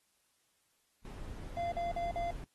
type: noise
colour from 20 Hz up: brown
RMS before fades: -44 dBFS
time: 1.05-2.44 s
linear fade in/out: 2 ms
type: tone bursts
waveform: triangle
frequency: 689 Hz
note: F5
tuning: 24 cents flat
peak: -31 dBFS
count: 4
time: 1.57-2.308 s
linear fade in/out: 2 ms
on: 150 ms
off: 46 ms
effects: white hiss -75 dBFS RMS until 2.54 s + AAC 32 kbps